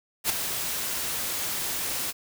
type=noise with ADSR envelope; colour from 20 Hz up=white; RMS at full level=-22 dBFS; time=0.24-2.13 s; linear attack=56 ms; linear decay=10 ms; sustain=-8 dB; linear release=36 ms; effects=none